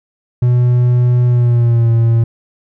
triangle tone with pitch glide, 122.9 to 115.33 Hz, B2 to A#2, -8 to -18 cents, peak -6 dBFS, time 0.42-2.24 s, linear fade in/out 5 ms, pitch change -110 cents, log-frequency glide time 1.26-1.91 s, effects none

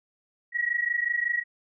sine tone pair together, 1900 / 1925.4 Hz, A#6 / B6, +33 / -45 cents, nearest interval unison, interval 22 cents, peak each -27 dBFS, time 0.52-1.44 s, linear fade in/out 50 ms, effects none

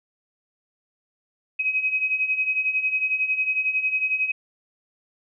sine beating tone pair, 2526 / 2537 Hz, D#7 / D#7, +26 / +33 cents, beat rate 11 Hz, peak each -27 / -22 dBFS, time 1.59-4.32 s, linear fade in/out 10 ms, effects none

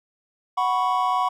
triangle chord, F# suspended fourth, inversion none, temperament just, 740 / 986.7 / 1110 Hz, F#5 / B5 / C#6, 0 / -2 / +2 cents, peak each -22 dBFS, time 0.57-1.29 s, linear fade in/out 10 ms, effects none

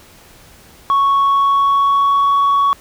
sine tone with pitch glide, 1108.7 to 1120.3 Hz, C#6 to C#6, 0 to +18 cents, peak -8 dBFS, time 0.9-2.73 s, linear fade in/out 0 ms, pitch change +18 cents, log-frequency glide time 1.18-2.35 s, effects tanh soft clip ceiling -9 dBFS + pink hiss -44 dBFS RMS until 2.8 s

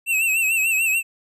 square tone with vibrato, 2637 Hz, E7, in tune, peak -18 dBFS, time 0.06-1.03 s, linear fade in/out 50 ms, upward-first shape sine, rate 6.8 Hz, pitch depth 72 cents each way, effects none

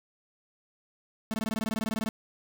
45% pulse tone bursts, 220 Hz, A3, in tune, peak -29 dBFS, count 16, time 1.31-2.089 s, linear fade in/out 0 ms, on 29 ms, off 21 ms, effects none

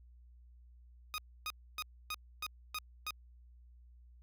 15% pulse tone bursts, 1244.5 Hz, D#6, in tune, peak -31 dBFS, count 7, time 1.14-3.107 s, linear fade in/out 0 ms, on 41 ms, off 280 ms, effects added 60 Hz sine -56 dBFS peak until 4.22 s

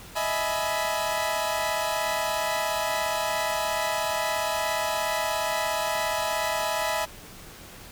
sawtooth chord, E major seventh, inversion third, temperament equal with one note detuned, 622.3 / 659.3 / 843.2 / 987.8 Hz, D#5 / E5 / G#5 / B5, 0 / 0 / +26 / 0 cents, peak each -27 dBFS, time 0.15-7.06 s, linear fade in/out 20 ms, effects pink hiss -45 dBFS RMS until 7.91 s

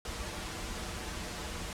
pink noise with comb filter, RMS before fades -39 dBFS, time 0.05-1.73 s, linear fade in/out 2 ms, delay 7.4 ms, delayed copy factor -0.55, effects low-pass 9000 Hz 12 dB/octave

